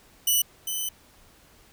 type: tone pair in turn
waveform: 5% pulse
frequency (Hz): 2960 / 3024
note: F#7 / F#7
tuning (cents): 0 / +37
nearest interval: unison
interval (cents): 37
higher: second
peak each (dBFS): -11 / -19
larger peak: first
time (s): 0.27-0.42 / 0.67-0.89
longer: second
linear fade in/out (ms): 5
effects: pink hiss -56 dBFS RMS until 1.72 s